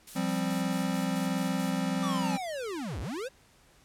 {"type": "noise with tremolo", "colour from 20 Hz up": "blue", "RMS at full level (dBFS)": -43, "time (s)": [0.07, 1.81], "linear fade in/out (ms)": 5, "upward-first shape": "square", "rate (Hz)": 4.6, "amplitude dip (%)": 55}
{"type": "chord", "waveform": "square", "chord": "F suspended second", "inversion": "none", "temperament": "equal", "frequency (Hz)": [174.61, 196, 261.6], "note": ["F3", "G3", "C4"], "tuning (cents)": [0, 0, 0], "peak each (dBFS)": -33, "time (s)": [0.15, 2.38], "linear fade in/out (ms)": 20}
{"type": "linear two-way sweep", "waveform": "square", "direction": "down then up", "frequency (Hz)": [1203, 48.55, 559], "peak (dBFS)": -34, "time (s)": [2.02, 3.29], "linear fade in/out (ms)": 20, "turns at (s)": 3}
{"effects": ["pink hiss -61 dBFS RMS until 3.84 s", "low-pass 11000 Hz 12 dB/octave"]}